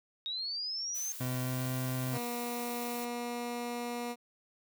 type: linear sweep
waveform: sine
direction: up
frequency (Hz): 3729 to 6400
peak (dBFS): -34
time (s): 0.26-1.12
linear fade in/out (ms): 0
type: noise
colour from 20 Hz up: blue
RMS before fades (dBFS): -44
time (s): 0.94-3.06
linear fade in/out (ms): 20
type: tone with pitch glide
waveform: 30% pulse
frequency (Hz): 126.9 to 128.52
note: B2 to C3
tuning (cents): +47 to -31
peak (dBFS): -30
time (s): 1.2-2.18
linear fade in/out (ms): 10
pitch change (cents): +22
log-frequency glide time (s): 1.4-1.62
type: tone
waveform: 15% pulse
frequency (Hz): 240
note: B3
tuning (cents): -49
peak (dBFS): -29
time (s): 2.11-4.16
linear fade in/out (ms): 50
effects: none